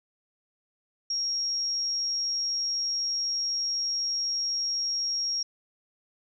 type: tone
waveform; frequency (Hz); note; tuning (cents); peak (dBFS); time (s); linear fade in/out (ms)
sine; 5588; F8; 0; -26; 1.1-5.43; 5
effects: none